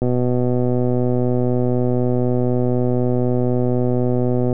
click train, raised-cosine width 2 ms, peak -7 dBFS, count 560, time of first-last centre 0.02-4.528 s, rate 124 Hz, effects none

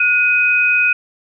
sine tone pair together, 1445.6 / 2508 Hz, F#6 / D#7, -41 / +13 cents, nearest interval minor seventh, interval 954 cents, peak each -17 / -12 dBFS, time 0-0.93 s, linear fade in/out 5 ms, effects none

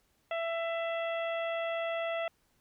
harmonic tone, 666 Hz, E5, 18 cents sharp, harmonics 1 / 2 / 3 / 4 / 5, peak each -32 / -41 / -41 / -43 / -47 dBFS, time 0.31-2.28 s, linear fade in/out 2 ms, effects pink hiss -72 dBFS RMS until 2.6 s

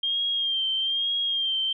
sine tone with vibrato, 3200 Hz, G7, 35 cents sharp, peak -23 dBFS, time 0.03-1.73 s, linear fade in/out 5 ms, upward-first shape sine, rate 1.1 Hz, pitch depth 45 cents each way, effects none

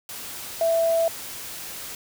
sine tone in noise, 662 Hz, E5, 7 cents sharp, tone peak -18 dBFS, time 0.61-1.08 s, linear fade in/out 2 ms, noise white, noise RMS -36 dBFS, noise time 0.09-1.95 s, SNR +15 dB, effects none

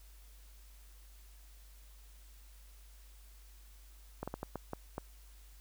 slowing click train, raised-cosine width 1 ms, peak -24 dBFS, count 7, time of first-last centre 4.23-4.981 s, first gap 46 ms, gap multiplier 1.4, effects added 50 Hz sine -54 dBFS peak until 5.6 s + white hiss -64 dBFS RMS until 5.6 s

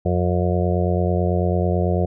harmonic tone, 89.1 Hz, F2, 35 cents sharp, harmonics 1 / 2 / 4 / 5 / 6 / 7 / 8, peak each -20 / -23 / -26 / -27 / -28 / -28 / -29 dBFS, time 0.05-2.06 s, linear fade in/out 10 ms, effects none

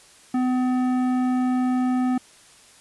sine tone with tanh clipping, 253 Hz, B3, 42 cents sharp, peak -21 dBFS, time 0.34-2.18 s, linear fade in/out 5 ms, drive 13 dB, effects white hiss -51 dBFS RMS until 2.8 s + resampled to 24000 Hz

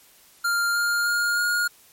square tone with pitch steps, 1396.9 / 1407.4 / 1418 / 1428.7 Hz, F6 / F6 / F6 / F6, 0 / +13 / +26 / +39 cents, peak -21 dBFS, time 0.44-1.68 s, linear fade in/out 10 ms, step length 310 ms, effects white hiss -54 dBFS RMS until 1.92 s + MP3 64 kbps

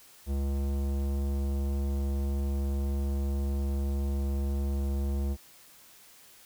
sine tone with tanh clipping, 69.3 Hz, C#2, in tune, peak -29 dBFS, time 0.26-5.37 s, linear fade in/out 50 ms, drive 17 dB, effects white hiss -55 dBFS RMS until 6.45 s

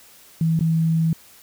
sine tone with dropouts, 162.5 Hz, E3, 24 cents flat, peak -16 dBFS, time 0.41-1.13 s, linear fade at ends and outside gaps 2 ms, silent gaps 0.592-0.608 s, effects white hiss -49 dBFS RMS until 1.42 s

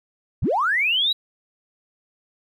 triangle linear sweep, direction up, 43.31 to 3951 Hz, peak -14 dBFS, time 0.42-1.13 s, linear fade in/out 10 ms, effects tanh soft clip ceiling -16 dBFS

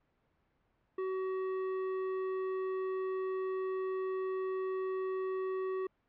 sine tone with tanh clipping, 377.2 Hz, F#4, 33 cents sharp, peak -35 dBFS, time 0.98-5.87 s, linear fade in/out 5 ms, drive 14 dB, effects pink hiss -75 dBFS RMS until 6.08 s + low-pass 2000 Hz 12 dB/octave

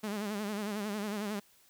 sawtooth tone with vibrato, 207.7 Hz, G#3, in tune, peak -30 dBFS, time 0.03-1.4 s, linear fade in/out 10 ms, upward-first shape sine, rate 11 Hz, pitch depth 78 cents each way, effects white hiss -64 dBFS RMS until 1.69 s

